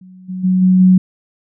sine tone with level steps, 185 Hz, F#3, in tune, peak -36 / -21 / -10 / -7 / -5 dBFS, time 0.01-0.98 s, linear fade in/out 5 ms, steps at 0.28 / 0.43 / 0.61 / 0.79 s, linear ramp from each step 20 ms, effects none

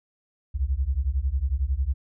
sine beating tone pair, 61.74 / 72.74 Hz, B1 / D2, 0 / -16 cents, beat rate 11 Hz, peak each -25 dBFS, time 0.54-1.94 s, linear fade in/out 20 ms, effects none

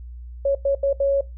sine tone bursts at uneven times, 554.4 Hz, C#5, in tune, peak -16 dBFS, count 4, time 0.45-0.55 / 0.65-0.75 / 0.83-0.93 / 1-1.21 s, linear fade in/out 5 ms, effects noise-tail reverb RT60 0.2 s tail -19 dB re dry + added 60 Hz sine -34 dBFS peak until 1.37 s

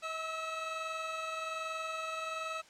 25% pulse tone pair together, 639.4 / 1300 Hz, D#5 / E6, +47 / -24 cents, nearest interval octave, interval 1229 cents, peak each -37 / -34 dBFS, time 0.02-2.62 s, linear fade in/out 20 ms, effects white hiss -59 dBFS RMS until 2.69 s + low-pass 6000 Hz 12 dB/octave

